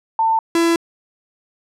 sine / 45% pulse tone pair in turn, 895 / 335.2 Hz, A5 / E4, +29 / +29 cents, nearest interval octave + perfect fourth, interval 1700 cents, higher first, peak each -13 dBFS, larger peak neither, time 0.19-0.39 / 0.55-0.76 s, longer second, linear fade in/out 2 ms, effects low-pass 11000 Hz 12 dB/octave

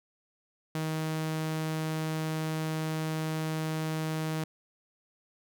sawtooth tone, 157.8 Hz, D#3, 25 cents sharp, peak -26 dBFS, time 0.75-4.44 s, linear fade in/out 2 ms, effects none

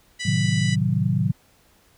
harmonic tone, 987 Hz, B5, 1 cent flat, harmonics 2 / 3 / 4 / 5 / 6 / 7 / 8 / 9, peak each -30 / -34 / -36 / -38 / -40 / -41 / -42 / -43 dBFS, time 0.19-0.76 s, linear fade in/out 20 ms
sine chord, A diminished seventh, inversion none, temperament equal, 110 / 130.81 / 155.56 / 185 Hz, A2 / C3 / Eb3 / Gb3, 0 / 0 / 0 / 0 cents, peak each -24 dBFS, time 0.25-1.32 s, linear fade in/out 10 ms
effects pink hiss -58 dBFS RMS until 1.97 s

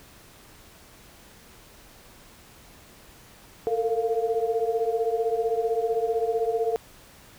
sine tone cluster, 444.2 / 459.8 / 698 Hz, A4 / A#4 / F5, +16 / -24 / -1 cents, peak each -26 / -26 / -30 dBFS, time 3.67-6.76 s, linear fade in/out 0 ms, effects pink hiss -51 dBFS RMS until 7.38 s

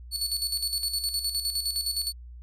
sawtooth tone with tremolo, 4435 Hz, C#8, in tune, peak -22 dBFS, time 0.11-2.13 s, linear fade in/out 50 ms, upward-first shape square, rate 9.7 Hz, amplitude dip 60%, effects added 60 Hz sine -41 dBFS peak until 2.42 s + resampled to 32000 Hz

